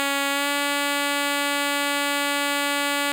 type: tone with pitch glide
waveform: 5% pulse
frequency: 279.7 to 285.6 Hz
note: C#4 to D4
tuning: +16 to -48 cents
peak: -10 dBFS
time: 0-3.12 s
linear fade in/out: 0 ms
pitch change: +36 cents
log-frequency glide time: 0.3-0.48 s
effects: none